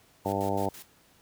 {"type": "noise with tremolo", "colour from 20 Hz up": "white", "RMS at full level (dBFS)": -46, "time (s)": [0.24, 0.88], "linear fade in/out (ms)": 50, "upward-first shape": "square", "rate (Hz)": 6, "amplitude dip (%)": 80}
{"type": "harmonic tone", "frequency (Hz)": 98.6, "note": "G2", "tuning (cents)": 11, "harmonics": [1, 2, 3, 4, 5, 6, 7, 8, 9], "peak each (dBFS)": [-35, -35, -35, -35, -35, -35, -35, -35, -35], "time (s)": [0.25, 0.69], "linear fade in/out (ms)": 5}
{"effects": ["pink hiss -61 dBFS RMS until 1.21 s", "high-pass 60 Hz 12 dB/octave"]}